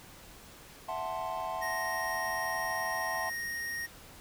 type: chord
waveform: triangle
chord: F# half-diminished seventh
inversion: third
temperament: equal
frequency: 659.3 / 740 / 880 / 1046.5 Hz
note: E5 / F#5 / A5 / C6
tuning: 0 / 0 / 0 / 0 cents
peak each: -37 dBFS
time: 0.88-3.3 s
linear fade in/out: 10 ms
type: tone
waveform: square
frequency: 1864.7 Hz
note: A#6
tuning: in tune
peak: -35 dBFS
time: 1.61-3.87 s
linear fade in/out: 20 ms
effects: pink hiss -52 dBFS RMS until 4.2 s